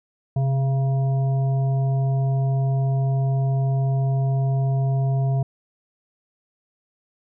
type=harmonic tone with a mistuned harmonic; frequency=136.4 Hz; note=C#3; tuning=28 cents flat; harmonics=1 / 3 / 5 / 7; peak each=-18 / -36 / -32 / -45 dBFS; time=0.36-5.43 s; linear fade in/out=5 ms; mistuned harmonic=1; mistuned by=-43 cents; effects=none